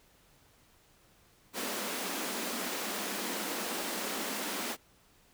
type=high-pass noise; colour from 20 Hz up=pink; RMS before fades=-36 dBFS; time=1.53-4.77 s; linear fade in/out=50 ms; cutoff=190 Hz; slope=96 dB/octave; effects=pink hiss -64 dBFS RMS until 5.33 s